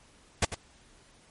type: noise with echo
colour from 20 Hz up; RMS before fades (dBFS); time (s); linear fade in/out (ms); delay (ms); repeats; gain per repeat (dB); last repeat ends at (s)
pink; -24; 0.42-0.45; 5; 97; 1; -11; 0.547
effects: pink hiss -59 dBFS RMS until 1.3 s + MP3 48 kbps